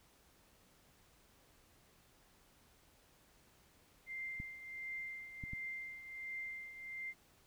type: tone with tremolo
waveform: sine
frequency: 2093 Hz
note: C7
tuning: in tune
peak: -40 dBFS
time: 4.06-7.14 s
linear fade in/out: 50 ms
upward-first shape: triangle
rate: 1.4 Hz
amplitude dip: 70%
type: clicks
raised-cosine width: 5 ms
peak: -33 dBFS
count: 3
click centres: 4.401 / 5.438 / 5.534 s
effects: pink hiss -68 dBFS RMS until 7.46 s